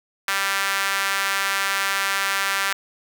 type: tone with high-pass filter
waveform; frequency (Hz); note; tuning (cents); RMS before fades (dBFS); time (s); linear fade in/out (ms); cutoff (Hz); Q
sawtooth; 196.1; G3; +1; -23; 0.28-2.73; 2; 1500; 1.7
effects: none